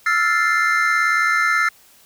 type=chord; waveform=triangle; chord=F major seventh; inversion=third; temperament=equal; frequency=1318.5 / 1396.9 / 1760 / 2093 Hz; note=E6 / F6 / A6 / C7; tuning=0 / 0 / 0 / 0 cents; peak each=-19 dBFS; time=0.06-1.69 s; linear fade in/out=5 ms; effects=white hiss -51 dBFS RMS until 2.05 s